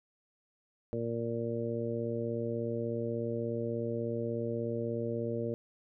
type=harmonic tone; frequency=116.54 Hz; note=A#2; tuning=in tune; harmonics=1 / 2 / 3 / 4 / 5; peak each=-38 / -38 / -39 / -36 / -40 dBFS; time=0.93-5.54 s; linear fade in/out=0 ms; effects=none